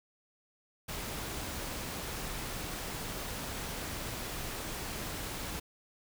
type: noise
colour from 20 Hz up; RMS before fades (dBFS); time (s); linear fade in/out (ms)
pink; -39; 0.88-5.6; 10
effects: none